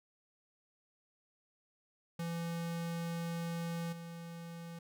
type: tone with level steps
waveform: square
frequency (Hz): 168.4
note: E3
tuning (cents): +37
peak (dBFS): -37 / -45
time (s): 2.19-4.79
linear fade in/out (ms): 5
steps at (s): 3.92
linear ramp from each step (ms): 10
effects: none